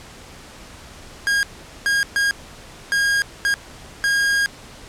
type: tone bursts at uneven times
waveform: 45% pulse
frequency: 1627 Hz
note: G#6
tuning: 36 cents flat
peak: -16 dBFS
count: 6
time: 1.27-1.43 / 1.86-2.03 / 2.16-2.31 / 2.92-3.22 / 3.45-3.54 / 4.04-4.46 s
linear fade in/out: 0 ms
effects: pink hiss -41 dBFS RMS until 4.88 s + low-pass 9000 Hz 12 dB/octave